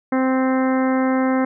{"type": "harmonic tone", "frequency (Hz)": 260.9, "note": "C4", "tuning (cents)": -5, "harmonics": [1, 2, 3, 4, 5, 6, 7, 8], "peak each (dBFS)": [-17, -23, -27, -29, -31, -33, -34, -35], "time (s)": [0.12, 1.45], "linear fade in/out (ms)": 5, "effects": []}